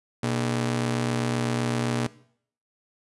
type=ring-modulated tone; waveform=sawtooth; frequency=179.3 Hz; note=F3; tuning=46 cents sharp; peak=-17 dBFS; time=0.23-2.07 s; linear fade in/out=5 ms; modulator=55.8 Hz; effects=noise-tail reverb RT60 0.6 s tail -19 dB re dry + resampled to 24000 Hz